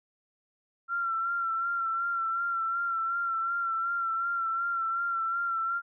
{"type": "tone with vibrato", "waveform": "sine", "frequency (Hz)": 1363, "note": "F6", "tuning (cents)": -43, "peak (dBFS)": -27, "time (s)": [0.88, 5.82], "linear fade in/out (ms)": 50, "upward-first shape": "sine", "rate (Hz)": 2.7, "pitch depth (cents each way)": 36, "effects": []}